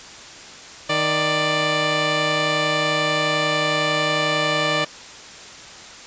10% pulse tone pair together, 155.28 / 590 Hz, D#3 / D5, -3 / +8 cents, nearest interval octave + major seventh, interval 2311 cents, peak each -16 / -11 dBFS, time 0.89-4.85 s, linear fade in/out 10 ms, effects white hiss -39 dBFS RMS until 6.06 s + resampled to 16000 Hz

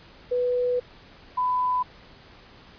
sine tone pair in turn, 493.9 / 1000.4 Hz, B4 / B5, 0 / +22 cents, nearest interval octave, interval 1222 cents, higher second, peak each -21 dBFS, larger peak neither, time 0.31-0.8 / 1.37-1.83 s, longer first, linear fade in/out 10 ms, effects pink hiss -50 dBFS RMS until 2.78 s + resampled to 11025 Hz

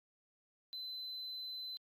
sine tone, 4040 Hz, B7, 39 cents sharp, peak -40 dBFS, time 0.73-1.77 s, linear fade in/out 0 ms, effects tanh soft clip ceiling -40 dBFS + Opus 48 kbps

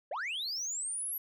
sine linear sweep, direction up, 490.1 to 11840 Hz, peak -31 dBFS, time 0.11-1.18 s, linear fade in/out 5 ms, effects tanh soft clip ceiling -33 dBFS

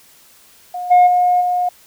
sine tone with level steps, 718 Hz, F5, 48 cents sharp, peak -22 / -4 / -10 / -14 dBFS, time 0.74-1.69 s, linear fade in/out 5 ms, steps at 0.9 / 1.06 / 1.4 s, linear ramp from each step 20 ms, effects tanh soft clip ceiling -5 dBFS + white hiss -48 dBFS RMS until 1.86 s

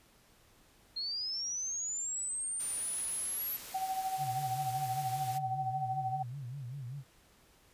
sine linear sweep, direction up, 4186 to 11840 Hz, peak -34 dBFS, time 0.96-3.57 s, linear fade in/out 10 ms
white noise, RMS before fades -46 dBFS, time 2.59-5.39 s, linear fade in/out 20 ms
sine tone with tremolo, 761 Hz, F#5, 48 cents sharp, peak -30 dBFS, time 3.74-6.23 s, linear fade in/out 10 ms, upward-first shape sine, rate 13 Hz, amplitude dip 60%
sine tone with vibrato, 130.81 Hz, C3, in tune, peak -39 dBFS, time 4.17-7.04 s, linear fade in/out 50 ms, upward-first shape sine, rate 5.1 Hz, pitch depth 170 cents each way
effects pink hiss -64 dBFS RMS until 7.73 s + resampled to 32000 Hz

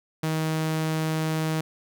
sawtooth tone, 158.2 Hz, D#3, 29 cents sharp, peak -20 dBFS, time 0.23-1.61 s, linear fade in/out 5 ms, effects none

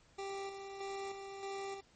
25% pulse tone with tremolo, 392.9 Hz, G4, 4 cents sharp, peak -36 dBFS, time 0.18-1.81 s, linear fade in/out 10 ms, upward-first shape square, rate 1.6 Hz, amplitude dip 45%, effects pink hiss -67 dBFS RMS until 1.95 s + MP3 32 kbps

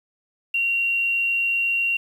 sine tone with quantisation, 2754 Hz, F7, 25 cents flat, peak -19 dBFS, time 0.54-1.97 s, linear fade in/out 5 ms, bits 8, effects none

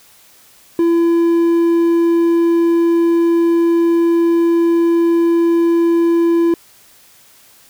triangle tone, 337.2 Hz, E4, 39 cents sharp, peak -8 dBFS, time 0.79-6.54 s, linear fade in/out 2 ms, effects white hiss -47 dBFS RMS until 7.69 s

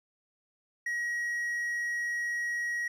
triangle tone, 1902 Hz, A#6, 34 cents sharp, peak -28 dBFS, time 0.86-2.88 s, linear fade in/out 5 ms, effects resampled to 32000 Hz

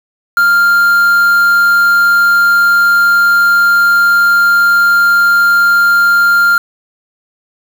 triangle tone with quantisation, 1396.9 Hz, F6, in tune, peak -4 dBFS, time 0.37-6.58 s, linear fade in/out 2 ms, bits 4, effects none

